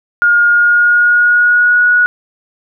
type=tone with pitch glide; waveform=sine; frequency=1423 to 1459.6 Hz; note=F6 to F#6; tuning=+32 to -24 cents; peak=-6 dBFS; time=0.22-2.06 s; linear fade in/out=0 ms; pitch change=+44 cents; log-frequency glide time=0.49-1.84 s; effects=none